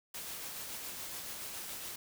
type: noise with tremolo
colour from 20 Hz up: white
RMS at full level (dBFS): -42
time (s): 0.14-1.96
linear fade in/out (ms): 5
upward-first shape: sine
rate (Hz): 7.1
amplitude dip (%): 25
effects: none